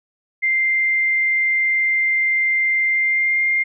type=tone with pitch glide; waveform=sine; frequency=2093 to 2112 Hz; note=C7 to C7; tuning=0 to +16 cents; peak=-15 dBFS; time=0.42-3.64 s; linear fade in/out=20 ms; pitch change=+16 cents; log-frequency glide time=2.88-3.42 s; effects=none